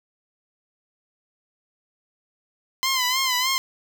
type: tone with vibrato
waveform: 10% pulse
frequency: 1029 Hz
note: C6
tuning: 29 cents flat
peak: -12 dBFS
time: 2.83-3.58 s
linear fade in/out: 0 ms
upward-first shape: sine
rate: 3.3 Hz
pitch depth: 72 cents each way
effects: none